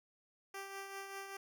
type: tone with tremolo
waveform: 10% pulse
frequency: 392 Hz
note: G4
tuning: in tune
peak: -34 dBFS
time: 0.54-1.37 s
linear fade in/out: 5 ms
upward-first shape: triangle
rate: 5.1 Hz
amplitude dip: 50%
effects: none